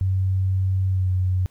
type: tone with pitch glide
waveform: sine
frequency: 94.6 to 92.28 Hz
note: F#2 to F#2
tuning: +39 to -4 cents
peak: -18 dBFS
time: 0.01-1.46 s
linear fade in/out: 0 ms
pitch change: -43 cents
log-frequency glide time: 0.89-1.09 s
effects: pink hiss -61 dBFS RMS until 1.5 s